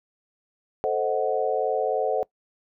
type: chord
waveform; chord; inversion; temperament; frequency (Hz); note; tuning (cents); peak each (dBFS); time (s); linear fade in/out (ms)
sine; A diminished seventh; none; equal; 440 / 523.3 / 622.3 / 740; A4 / C5 / Eb5 / Gb5; 0 / 0 / 0 / 0; -26 / -27 / -29 / -27; 0.84-2.23; 0
effects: noise-tail reverb RT60 0.1 s tail -22 dB re dry